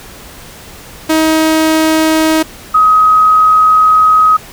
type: tone pair in turn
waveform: sawtooth / sine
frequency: 316.8 / 1263.5 Hz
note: D#4 / D#6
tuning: +31 / +26 cents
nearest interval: 2 octaves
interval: 2395 cents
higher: second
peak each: -4 dBFS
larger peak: neither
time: 1.09-2.43 / 2.74-4.37 s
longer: second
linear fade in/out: 10 ms
effects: pink hiss -33 dBFS RMS until 4.52 s